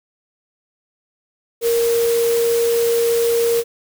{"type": "tone in noise", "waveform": "sine", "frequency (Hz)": 466.2, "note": "A#4", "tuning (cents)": 0, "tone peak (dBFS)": -14, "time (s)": [1.61, 3.64], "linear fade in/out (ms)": 50, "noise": "white", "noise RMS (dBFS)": -27, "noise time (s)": [1.61, 3.64], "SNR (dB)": 10, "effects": []}